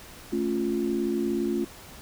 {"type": "chord", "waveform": "sine", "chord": "A augmented", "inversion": "none", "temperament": "equal", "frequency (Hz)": [220, 277.2, 349.2], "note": ["A3", "C#4", "E#4"], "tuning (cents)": [0, 0, 0], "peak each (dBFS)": [-29, -30, -27], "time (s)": [0.32, 1.65], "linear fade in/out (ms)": 10, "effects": ["pink hiss -46 dBFS RMS until 2.01 s"]}